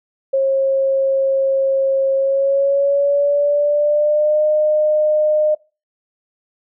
sine tone with pitch glide, 540 to 609.6 Hz, C#5 to D#5, -45 to -36 cents, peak -12 dBFS, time 0.33-5.55 s, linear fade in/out 10 ms, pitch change +209 cents, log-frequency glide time 2.15-4.44 s, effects noise-tail reverb RT60 0.3 s tail -22 dB re dry

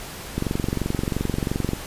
click train, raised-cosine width 3 ms, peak -10 dBFS, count 32, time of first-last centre 0.38-1.734 s, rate 22.9 Hz, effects pink hiss -36 dBFS RMS until 1.86 s + resampled to 32000 Hz

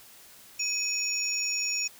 sine tone cluster, 2525 / 5560 / 6890 Hz, D#7 / F8 / A8, +25 / -9 / -37 cents, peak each -32 / -31 / -31 dBFS, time 0.59-1.88 s, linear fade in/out 10 ms, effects white hiss -52 dBFS RMS until 1.99 s

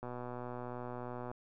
click train, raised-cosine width 1 ms, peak -29 dBFS, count 159, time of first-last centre 0.03-1.315 s, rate 123 Hz, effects none

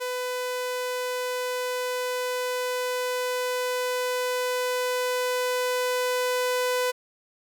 sawtooth tone with level ramp, 500 Hz, B4, 21 cents sharp, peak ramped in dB -24 to -19 dBFS, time 0-6.92 s, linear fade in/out 20 ms, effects none

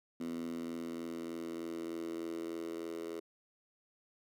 10% pulse tone with high-pass filter sweep, 83.3 Hz, E2, 19 cents sharp, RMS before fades -41 dBFS, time 0.2-3.2 s, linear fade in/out 5 ms, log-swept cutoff 250 to 380 Hz, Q 4.9, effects none

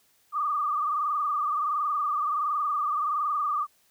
sine tone with frequency modulation, 1193 Hz, D6, 27 cents sharp, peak -24 dBFS, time 0.32-3.67 s, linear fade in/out 50 ms, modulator 21.4 Hz, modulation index 2.5, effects white hiss -65 dBFS RMS until 3.9 s

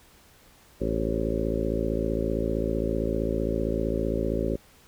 harmonic tone with a mistuned harmonic, 55.4 Hz, A1, 13 cents sharp, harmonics 1 / 2 / 3 / 4 / 5 / 6 / 7 / 8 / 9 / 10, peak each -31 / -35 / -35 / -33 / -33 / -34 / -31 / -35 / -37 / -34 dBFS, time 0.8-4.57 s, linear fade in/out 20 ms, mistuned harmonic 9, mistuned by +41 cents, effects pink hiss -56 dBFS RMS until 4.87 s

